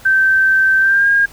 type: tone with pitch glide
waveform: sine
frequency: 1553 to 1620.8 Hz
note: G6 to G#6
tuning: -17 to -43 cents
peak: -9 dBFS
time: 0.05-1.26 s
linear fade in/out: 10 ms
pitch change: +74 cents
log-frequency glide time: 0.79-1.08 s
effects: pink hiss -41 dBFS RMS until 1.32 s